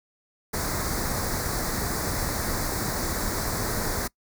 pink band-stop noise, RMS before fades -28 dBFS, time 0.53-4.08 s, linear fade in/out 10 ms, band 2100 to 4100 Hz, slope 48 dB/octave, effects noise-tail reverb RT60 0.1 s tail -23 dB re dry

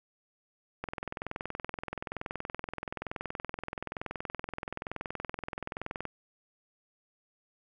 click train, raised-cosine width 0.5 ms, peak -20 dBFS, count 111, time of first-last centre 0.84-6.053 s, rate 21.1 Hz, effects none

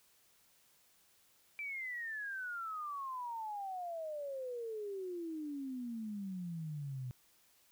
sine exponential sweep, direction down, 2349 to 123.47 Hz, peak -39 dBFS, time 1.59-7.11 s, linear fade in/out 0 ms, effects white hiss -69 dBFS RMS until 7.71 s

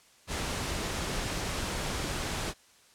pink noise, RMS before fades -33 dBFS, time 0.27-2.54 s, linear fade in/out 50 ms, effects white hiss -60 dBFS RMS until 2.94 s + low-pass 9000 Hz 12 dB/octave

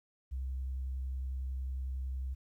sine tone with vibrato, 65.41 Hz, C2, in tune, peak -33 dBFS, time 0.31-2.35 s, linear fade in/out 20 ms, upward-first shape sine, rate 11 Hz, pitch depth 12 cents each way, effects tanh soft clip ceiling -31 dBFS + 12-bit

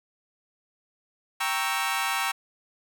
20% pulse chord, G diminished seventh, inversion none, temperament equal, 784 / 932.3 / 1108.7 / 1318.5 Hz, G5 / Bb5 / Db6 / Fb6, 0 / 0 / 0 / 0 cents, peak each -26 dBFS, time 1.4-2.32 s, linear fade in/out 10 ms, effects none

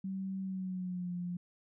sine tone with pitch glide, 191.6 to 176.72 Hz, G3 to F3, -39 to +21 cents, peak -35 dBFS, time 0.04-1.37 s, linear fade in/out 5 ms, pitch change -140 cents, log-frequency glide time 0.41-1.13 s, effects none

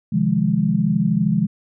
sine chord, F minor seventh, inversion second, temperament equal with one note detuned, 131.87 / 155.56 / 174.61 / 207.7 Hz, C3 / Eb3 / F3 / Ab3, +14 / 0 / 0 / 0 cents, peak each -25 / -22 / -20 / -19 dBFS, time 0.12-1.47 s, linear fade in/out 10 ms, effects none

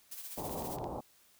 blue noise with tremolo, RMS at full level -43 dBFS, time 0.11-0.77 s, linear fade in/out 10 ms, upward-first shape sine, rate 15 Hz, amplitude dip 55%
white low-pass noise, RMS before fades -40 dBFS, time 0.37-1.01 s, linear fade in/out 10 ms, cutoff 960 Hz, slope 48 dB/octave
clicks, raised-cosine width 0.2 ms, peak -33 dBFS, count 4, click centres 0.495 / 0.623 / 0.786 / 0.842 s
effects white hiss -65 dBFS RMS until 1.39 s

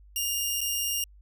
10% pulse tone with dropouts, 2824 Hz, F7, 19 cents sharp, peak -18 dBFS, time 0.16-1.04 s, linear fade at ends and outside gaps 2 ms, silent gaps 0.607-0.613 s, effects added 50 Hz sine -50 dBFS peak until 1.21 s

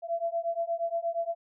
sine beating tone pair, 670 / 678.5 Hz, E5 / E5, +28 / +50 cents, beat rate 8.5 Hz, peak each -31 dBFS, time 0.02-1.35 s, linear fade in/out 50 ms, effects none

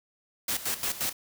white noise with tremolo, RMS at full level -29 dBFS, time 0.48-1.13 s, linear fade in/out 5 ms, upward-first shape square, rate 5.7 Hz, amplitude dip 75%, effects none

